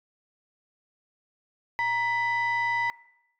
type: tone pair together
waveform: sine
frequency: 939.2 / 1990 Hz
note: A#5 / B6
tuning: +13 / +13 cents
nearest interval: octave + minor second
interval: 1300 cents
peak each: -25 dBFS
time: 1.79-2.9 s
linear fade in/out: 0 ms
effects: noise-tail reverb RT60 0.8 s tail -22 dB re dry + tanh soft clip ceiling -20 dBFS